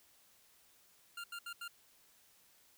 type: tone bursts at uneven times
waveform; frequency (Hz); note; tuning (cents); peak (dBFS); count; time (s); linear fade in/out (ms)
25% pulse; 1396.9; F6; 0; -39; 4; 1.17-1.24 / 1.32-1.39 / 1.46-1.53 / 1.61-1.68; 5
effects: white hiss -67 dBFS RMS until 2.77 s